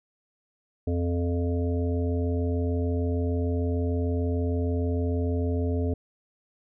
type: harmonic tone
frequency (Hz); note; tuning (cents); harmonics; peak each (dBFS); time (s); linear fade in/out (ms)
86.6; F2; -14; 1 / 3 / 5 / 7 / 8; -25 / -30 / -32 / -38 / -44; 0.87-5.94; 5
effects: none